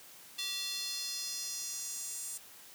square tone with high-pass filter sweep, 386.4 Hz, G4, 25 cents flat, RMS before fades -39 dBFS, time 0.38-2.38 s, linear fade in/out 10 ms, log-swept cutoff 3500 to 8100 Hz, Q 2.7, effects white hiss -54 dBFS RMS until 2.74 s + high-pass 100 Hz 12 dB/octave

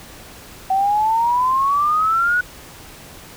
sine exponential sweep, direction up, 757 to 1480 Hz, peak -14 dBFS, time 0.7-2.41 s, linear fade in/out 5 ms, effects pink hiss -40 dBFS RMS until 3.36 s

